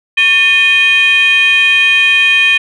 sine tone with frequency modulation, 2477 Hz, D#7, 8 cents flat, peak -5 dBFS, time 0.17-2.58 s, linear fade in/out 10 ms, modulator 682 Hz, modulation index 0.84, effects tanh soft clip ceiling -2 dBFS

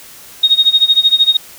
sine tone with tremolo, 3729 Hz, A#7, in tune, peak -4 dBFS, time 0.43-1.37 s, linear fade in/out 5 ms, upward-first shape sine, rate 13 Hz, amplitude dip 90%, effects white hiss -37 dBFS RMS until 1.58 s

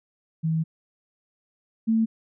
sine tone pair in turn, 160.8 / 223.7 Hz, E3 / A3, -43 / +29 cents, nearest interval tritone, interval 572 cents, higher second, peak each -21 / -18 dBFS, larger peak second, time 0.43-0.64 / 1.87-2.06 s, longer first, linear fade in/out 20 ms, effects none

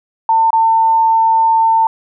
sine tone with dropouts, 899 Hz, A5, 37 cents sharp, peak -8 dBFS, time 0.29-1.87 s, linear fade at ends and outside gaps 2 ms, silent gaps 0.505-0.53 s, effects none

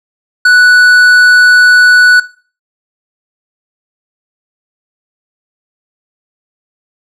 sine tone with tanh clipping, 1480 Hz, F#6, in tune, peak -4 dBFS, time 0.45-2.2 s, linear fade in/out 5 ms, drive 10 dB, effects noise-tail reverb RT60 0.4 s tail -18 dB re dry

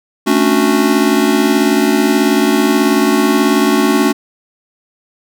square chord, D major seventh, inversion second, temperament just, 220.2 / 275.3 / 293.7 / 367.1 Hz, A3 / C#4 / D4 / F#4, +2 / -12 / 0 / -14 cents, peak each -16 dBFS, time 0.26-4.13 s, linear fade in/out 20 ms, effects none

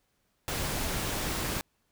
pink noise, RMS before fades -32 dBFS, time 0.48-1.61 s, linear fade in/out 0 ms, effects pink hiss -74 dBFS RMS until 1.91 s

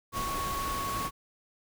sine tone in noise, 1108.7 Hz, C#6, in tune, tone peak -32 dBFS, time 0.12-1.11 s, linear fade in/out 50 ms, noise pink, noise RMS -36 dBFS, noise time 0.12-1.11 s, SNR +1 dB, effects none

